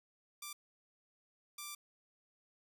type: tone bursts at uneven times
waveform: 5% pulse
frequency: 1177 Hz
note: D6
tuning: 3 cents sharp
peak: -32 dBFS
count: 2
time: 0.42-0.53 / 1.58-1.75 s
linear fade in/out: 5 ms
effects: none